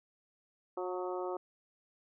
harmonic tone with a mistuned harmonic, 181.5 Hz, F#3, 33 cents flat, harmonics 2 / 3 / 4 / 5 / 6 / 7, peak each -37 / -41 / -43 / -45 / -47 / -48 dBFS, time 0.77-1.37 s, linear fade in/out 5 ms, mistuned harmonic 6, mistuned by +37 cents, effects none

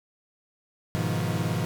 40% pulse chord, F half-diminished seventh, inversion first, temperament equal with one note detuned, 103.83 / 123.47 / 157.19 / 174.61 Hz, Ab2 / Cb3 / Eb3 / F3, 0 / 0 / +18 / 0 cents, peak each -30 dBFS, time 0.95-1.65 s, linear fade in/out 0 ms, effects none

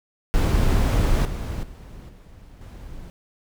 brown noise with level steps, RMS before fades -18 / -28 / -40 / -45 / -39 dBFS, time 0.34-3.1 s, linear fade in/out 0 ms, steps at 1.25 / 1.63 / 2.09 / 2.61 s, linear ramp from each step 2 ms, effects none

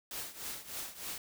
white noise with tremolo, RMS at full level -39 dBFS, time 0.11-1.18 s, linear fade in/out 2 ms, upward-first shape triangle, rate 3.3 Hz, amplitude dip 85%, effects none

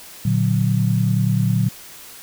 sine chord, Bb augmented, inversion none, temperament equal, 116.54 / 146.83 / 185 Hz, Bb2 / D3 / F#3, 0 / 0 / 0 cents, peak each -18 / -21 / -20 dBFS, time 0.25-1.69 s, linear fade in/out 5 ms, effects white hiss -40 dBFS RMS until 2.22 s

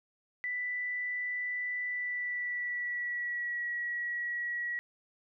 sine tone with pitch glide, 1980 to 1920.3 Hz, B6 to B6, +4 to -49 cents, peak -32 dBFS, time 0.44-4.79 s, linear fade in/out 0 ms, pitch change -53 cents, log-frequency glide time 1.88-3.67 s, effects none

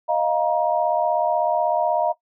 sine chord, Eb suspended second, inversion none, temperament equal with one note detuned, 622.3 / 698.5 / 945.3 Hz, Eb5 / F5 / Bb5, 0 / 0 / +24 cents, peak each -22 dBFS, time 0.08-2.13 s, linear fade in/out 20 ms, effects noise-tail reverb RT60 0.1 s tail -17 dB re dry

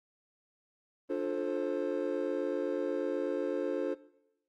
triangle chord, D minor seventh, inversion none, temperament just, 293.7 / 352.4 / 440.5 / 528.6 Hz, D4 / F4 / A4 / C5, 0 / +16 / +2 / +18 cents, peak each -34 dBFS, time 1.09-3.95 s, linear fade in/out 20 ms, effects noise-tail reverb RT60 0.8 s tail -18 dB re dry + Opus 24 kbps

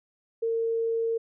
sine tone, 456.2 Hz, A#4, 37 cents flat, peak -24 dBFS, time 0.42-1.18 s, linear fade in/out 10 ms, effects none

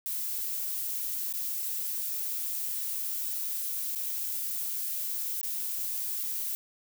violet noise with dropouts, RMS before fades -33 dBFS, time 0.06-6.55 s, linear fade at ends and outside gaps 0 ms, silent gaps 1.326-1.338 / 3.95-3.958 / 5.413-5.431 s, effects none

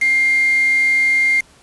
sine tone with quantisation, 2113 Hz, C7, 16 cents sharp, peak -12 dBFS, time 0.01-1.41 s, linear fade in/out 10 ms, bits 4, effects pink hiss -49 dBFS RMS until 1.62 s + resampled to 24000 Hz

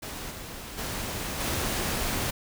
pink noise with level steps, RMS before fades -37 / -40 / -33 / -29 dBFS, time 0.02-2.31 s, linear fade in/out 10 ms, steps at 0.3 / 0.77 / 1.39 s, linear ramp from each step 20 ms, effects none

